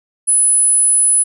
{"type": "tone", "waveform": "sine", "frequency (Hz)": 10080, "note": "D#9", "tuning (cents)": 21, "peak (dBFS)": -9, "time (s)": [0.27, 1.24], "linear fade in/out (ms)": 20, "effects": []}